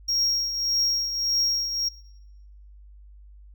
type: tone with tremolo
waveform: triangle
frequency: 5588 Hz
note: F8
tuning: in tune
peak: -18 dBFS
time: 0.08-1.89 s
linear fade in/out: 10 ms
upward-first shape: triangle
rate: 1.7 Hz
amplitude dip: 65%
effects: noise-tail reverb RT60 1.0 s tail -22 dB re dry + added 50 Hz sine -45 dBFS peak until 3.54 s